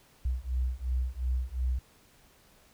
sine beating tone pair, 61.6 / 64.4 Hz, B1 / C2, -4 / -27 cents, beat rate 2.8 Hz, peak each -31 dBFS, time 0.25-1.79 s, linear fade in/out 5 ms, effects pink hiss -61 dBFS RMS until 2.73 s

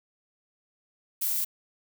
violet noise, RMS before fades -28 dBFS, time 1.21-1.45 s, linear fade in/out 10 ms, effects none

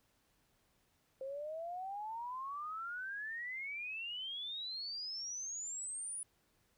sine exponential sweep, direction up, 523.3 to 9956 Hz, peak -40 dBFS, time 1.21-6.23 s, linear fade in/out 2 ms, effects pink hiss -75 dBFS RMS until 6.77 s

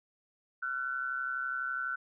sine tone pair together, 1368 / 1500 Hz, F6 / F#6, -36 / +23 cents, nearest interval major second, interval 159 cents, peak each -36 / -34 dBFS, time 0.62-1.96 s, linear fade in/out 10 ms, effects none

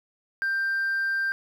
sine tone, 1575 Hz, G6, 8 cents sharp, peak -21 dBFS, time 0.42-1.32 s, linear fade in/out 0 ms, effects tanh soft clip ceiling -22 dBFS + 9-bit

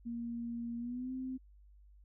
sine tone with pitch glide, 234.8 to 259 Hz, A#3 to C4, +13 to -17 cents, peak -37 dBFS, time 0.05-1.38 s, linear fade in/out 20 ms, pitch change +170 cents, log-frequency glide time 0.78-1.12 s, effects added 50 Hz sine -57 dBFS peak until 2.04 s

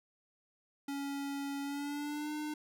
square tone with pitch glide, 280 to 301.8 Hz, C#4 to D4, +18 to +47 cents, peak -37 dBFS, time 0.88-2.54 s, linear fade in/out 5 ms, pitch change +129 cents, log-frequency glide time 1.62-2.34 s, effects none

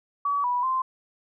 sine tone with pitch steps, 1139 / 981 / 1042 Hz, C#6 / B5 / C6, +47 / -12 / -7 cents, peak -22 dBFS, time 0.25-0.82 s, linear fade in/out 5 ms, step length 190 ms, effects none

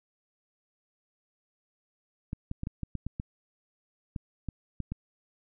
clicks, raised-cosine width 5 ms, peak -21 dBFS, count 12, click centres 2.331 / 2.514 / 2.634 / 2.671 / 2.833 / 2.953 / 3.066 / 3.199 / 4.162 / 4.487 / 4.803 / 4.92 s, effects none

